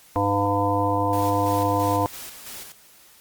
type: harmonic tone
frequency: 100.6 Hz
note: G2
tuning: 45 cents sharp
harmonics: 1 / 3 / 5 / 7 / 9 / 10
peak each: -26 / -26 / -26 / -26 / -26 / -26 dBFS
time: 0.16-2.06 s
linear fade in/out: 0 ms
type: noise with tremolo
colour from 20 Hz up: white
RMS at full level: -37 dBFS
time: 1.13-2.72 s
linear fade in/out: 0 ms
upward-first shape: square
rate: 3 Hz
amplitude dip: 45%
effects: white hiss -52 dBFS RMS until 3.2 s + Opus 48 kbps